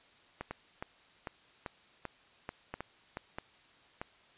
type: clicks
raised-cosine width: 0.5 ms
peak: -23 dBFS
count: 12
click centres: 0.41 / 0.51 / 0.825 / 1.272 / 1.662 / 2.053 / 2.491 / 2.74 / 2.806 / 3.171 / 3.385 / 4.015 s
effects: white hiss -62 dBFS RMS until 4.37 s + resampled to 8000 Hz